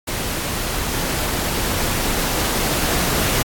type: noise with level ramp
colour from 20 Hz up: pink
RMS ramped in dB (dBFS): -24 to -19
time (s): 0.07-3.43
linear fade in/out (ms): 10
effects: AAC 64 kbps